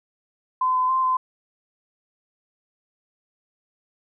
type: tone with pitch steps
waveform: sine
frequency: 1024 / 1018 / 1043 / 1028 Hz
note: C6 / C6 / C6 / C6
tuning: -38 / -48 / -6 / -31 cents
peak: -18 dBFS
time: 0.61-1.17 s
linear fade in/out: 5 ms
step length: 140 ms
effects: none